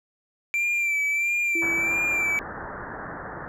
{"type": "tone with vibrato", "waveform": "triangle", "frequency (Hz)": 2349, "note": "D7", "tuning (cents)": 0, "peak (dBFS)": -20, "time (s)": [0.54, 2.39], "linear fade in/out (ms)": 0, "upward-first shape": "sine", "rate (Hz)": 1.5, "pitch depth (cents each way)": 42}
{"type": "tone with exponential decay", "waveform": "sine", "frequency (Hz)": 334, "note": "E4", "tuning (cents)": 23, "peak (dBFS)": -28, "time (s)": [1.55, 3.07], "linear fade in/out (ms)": 5, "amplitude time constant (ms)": 330}
{"type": "low-pass noise", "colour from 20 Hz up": "white", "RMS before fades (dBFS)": -36, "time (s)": [1.62, 3.48], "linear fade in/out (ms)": 0, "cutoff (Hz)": 1800, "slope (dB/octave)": 96}
{"effects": []}